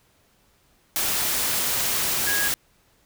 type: tone in noise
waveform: sine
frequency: 1652 Hz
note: G#6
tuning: 10 cents flat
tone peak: -24 dBFS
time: 2.27-2.48 s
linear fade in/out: 0 ms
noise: white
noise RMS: -24 dBFS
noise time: 0.96-2.54 s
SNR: -3 dB
effects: pink hiss -62 dBFS RMS until 3.05 s